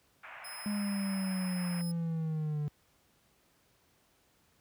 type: band-pass noise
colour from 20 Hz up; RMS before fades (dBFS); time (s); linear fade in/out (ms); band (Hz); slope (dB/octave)
white; -48; 0.23-1.82; 10; 620 to 2500; 48
type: tone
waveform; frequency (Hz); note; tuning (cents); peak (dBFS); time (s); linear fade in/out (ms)
15% pulse; 5120; D#8; +49; -38; 0.44-1.92; 10
type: linear sweep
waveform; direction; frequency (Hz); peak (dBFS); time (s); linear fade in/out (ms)
triangle; down; 207.7 to 146.83; -29; 0.66-2.68; 0
effects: pink hiss -69 dBFS RMS until 4.6 s + high-pass 60 Hz 12 dB/octave